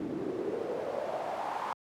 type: noise with band-pass filter sweep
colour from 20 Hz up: pink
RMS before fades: -35 dBFS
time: 0-1.73 s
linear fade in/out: 2 ms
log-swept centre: 290 to 970 Hz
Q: 4.7
effects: high-pass 100 Hz 12 dB/octave